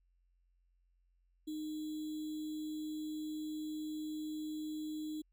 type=tone with sample-and-hold; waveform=sine; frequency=307.8 Hz; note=D#4; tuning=19 cents flat; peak=-38 dBFS; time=1.47-5.22 s; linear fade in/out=10 ms; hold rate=3675 Hz; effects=added 44 Hz sine -70 dBFS peak until 5.32 s